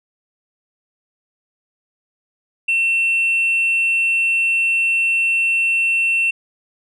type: tone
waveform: sine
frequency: 2700 Hz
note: E7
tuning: 41 cents sharp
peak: -12 dBFS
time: 2.68-6.31 s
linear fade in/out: 10 ms
effects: tanh soft clip ceiling -13 dBFS